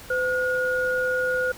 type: tone pair together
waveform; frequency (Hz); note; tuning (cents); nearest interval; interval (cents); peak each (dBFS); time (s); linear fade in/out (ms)
sine; 508.8 / 1439; C5 / F#6; -48 / -49; octave + tritone; 1799; -24; 0.1-1.52; 5
effects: pink hiss -43 dBFS RMS until 1.57 s